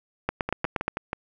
two click trains, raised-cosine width 0.5 ms, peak -9 / -13 dBFS, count 6 / 5, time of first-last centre 0.29-0.88 / 0.49-1.131 s, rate 8.47 / 6.24 Hz, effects none

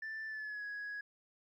sine tone with pitch glide, 1767 to 1667.8 Hz, A6 to G#6, +7 to +7 cents, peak -38 dBFS, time 0.02-1.01 s, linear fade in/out 5 ms, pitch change -100 cents, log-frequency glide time 0.27-0.64 s, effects tanh soft clip ceiling -38 dBFS + 13-bit

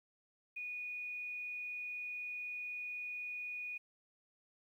sine tone, 2464 Hz, D#7, 17 cents flat, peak -40 dBFS, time 0.56-3.78 s, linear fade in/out 10 ms, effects 12-bit

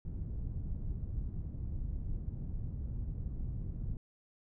pink low-pass noise, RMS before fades -38 dBFS, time 0.05-3.97 s, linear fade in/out 2 ms, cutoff 120 Hz, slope 12 dB/octave, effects none

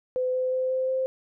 sine tone with pitch steps, 508 / 511.5 / 515.1 / 518.7 / 522.3 Hz, B4 / C5 / C5 / C5 / C5, +49 / -39 / -27 / -15 / -3 cents, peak -23 dBFS, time 0.16-1.06 s, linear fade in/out 0 ms, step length 180 ms, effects none

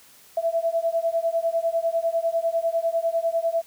sine beating tone pair, 660 / 670 Hz, E5 / E5, +2 / +28 cents, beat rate 10 Hz, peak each -24 dBFS, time 0.37-3.62 s, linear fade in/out 5 ms, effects white hiss -52 dBFS RMS until 3.66 s

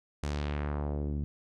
sawtooth tone with low-pass filter sweep, 73.2 Hz, D2, 5 cents flat, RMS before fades -33 dBFS, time 0.23-1.24 s, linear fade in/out 0 ms, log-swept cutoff 8200 to 200 Hz, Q 1.3, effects none

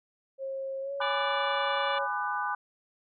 sine tone with pitch glide, 538 to 557.9 Hz, C5 to C#5, +48 to +11 cents, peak -32 dBFS, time 0.38-2.08 s, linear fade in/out 50 ms, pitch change +63 cents, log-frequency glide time 0.81-0.92 s
sine chord, G# half-diminished seventh, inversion none, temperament just, 830.6 / 996.7 / 1196.1 / 1495.1 Hz, G#5 / B5 / D6 / F#6, 0 / +16 / +31 / +18 cents, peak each -34 dBFS, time 1-2.55 s, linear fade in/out 5 ms
harmonic tone, 583 Hz, D5, 13 cents flat, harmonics 2 / 3 / 4 / 5 / 6 / 7, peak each -38 / -40 / -39 / -38 / -38 / -49 dBFS, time 1.01-1.99 s, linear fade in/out 10 ms
effects none

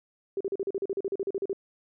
sine tone bursts, 392 Hz, G4, in tune, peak -26 dBFS, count 16, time 0.37-1.531 s, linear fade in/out 2 ms, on 36 ms, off 39 ms, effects none

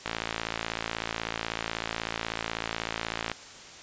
click train, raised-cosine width 0.3 ms, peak -13 dBFS, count 184, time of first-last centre 0.06-3.316 s, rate 56.2 Hz, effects white hiss -46 dBFS RMS until 3.82 s + resampled to 16000 Hz

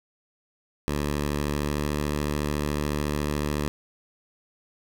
10% pulse tone with pitch glide, 73.1 to 73.91 Hz, D2 to D2, -7 to +12 cents, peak -17 dBFS, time 0.88-3.68 s, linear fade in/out 0 ms, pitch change +19 cents, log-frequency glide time 1.54-1.9 s, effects none

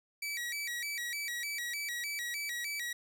sawtooth tone with vibrato, 2100 Hz, C7, 6 cents sharp, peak -32 dBFS, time 0.22-2.93 s, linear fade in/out 5 ms, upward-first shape square, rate 3.3 Hz, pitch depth 160 cents each way, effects 12-bit

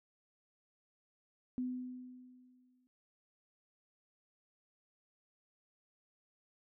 sine tone with exponential decay, 251.9 Hz, B3, 34 cents sharp, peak -33 dBFS, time 1.58-2.87 s, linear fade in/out 0 ms, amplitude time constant 280 ms, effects noise-tail reverb RT60 0.8 s tail -24 dB re dry

